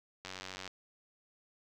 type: click train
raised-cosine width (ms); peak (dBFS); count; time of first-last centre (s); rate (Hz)
0.2; -25; 41; 0.25-0.677; 93.7
effects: none